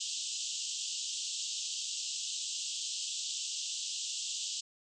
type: band-pass noise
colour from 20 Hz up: white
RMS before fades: -38 dBFS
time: 0-4.61 s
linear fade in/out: 10 ms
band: 2800 to 7900 Hz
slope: 96 dB/octave
effects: none